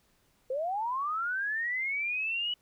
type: linear sweep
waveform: sine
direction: up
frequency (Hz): 497.6 to 2960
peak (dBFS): -29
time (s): 0.5-2.54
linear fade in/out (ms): 5
effects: pink hiss -69 dBFS RMS until 2.61 s